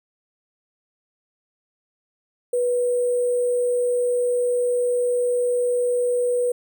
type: tone with sample-and-hold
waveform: sine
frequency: 490 Hz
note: B4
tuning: 14 cents flat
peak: -18 dBFS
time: 2.53-6.52 s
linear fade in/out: 5 ms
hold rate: 8820 Hz
effects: none